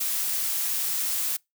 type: noise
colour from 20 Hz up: blue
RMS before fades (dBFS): -27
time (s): 0-1.37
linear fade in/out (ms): 10
effects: noise-tail reverb RT60 0.2 s tail -26 dB re dry